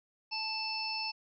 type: harmonic tone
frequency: 880 Hz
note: A5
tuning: in tune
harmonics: 1 / 3 / 5 / 6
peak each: -40 / -39 / -41 / -37 dBFS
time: 0.31-1.12 s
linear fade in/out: 20 ms
effects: none